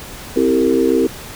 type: chord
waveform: sine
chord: C dominant seventh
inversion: none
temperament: equal with one note detuned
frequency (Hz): 261.6 / 329.6 / 392 / 457.9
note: C4 / E4 / G4 / Bb4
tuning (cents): 0 / 0 / 0 / -31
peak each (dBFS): -17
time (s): 0.36-1.07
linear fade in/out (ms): 5
effects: pink hiss -33 dBFS RMS until 1.35 s